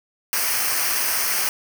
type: noise with comb filter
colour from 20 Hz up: white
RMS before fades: -22 dBFS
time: 0.33-1.49 s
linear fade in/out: 0 ms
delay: 0.27 ms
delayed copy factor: -0.7
effects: none